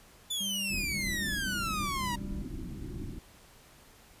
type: exponential sweep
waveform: sawtooth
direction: down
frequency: 3520 to 939 Hz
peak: -28 dBFS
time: 0.3-2.16 s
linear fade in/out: 10 ms
type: tone bursts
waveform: triangle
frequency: 197 Hz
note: G3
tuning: 9 cents sharp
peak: -37 dBFS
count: 4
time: 0.4-2.42 s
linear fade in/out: 10 ms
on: 430 ms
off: 100 ms
type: low-pass noise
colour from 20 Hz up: pink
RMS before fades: -39 dBFS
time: 0.7-3.19 s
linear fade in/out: 2 ms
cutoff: 370 Hz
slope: 96 dB/octave
effects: pink hiss -57 dBFS RMS until 4.2 s + resampled to 32000 Hz